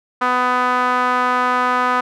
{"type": "tone with band-pass filter", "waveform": "sawtooth", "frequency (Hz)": 249.7, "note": "B3", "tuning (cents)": 19, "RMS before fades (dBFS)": -17, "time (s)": [0.21, 2.01], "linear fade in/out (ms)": 10, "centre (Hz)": 1200, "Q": 3, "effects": []}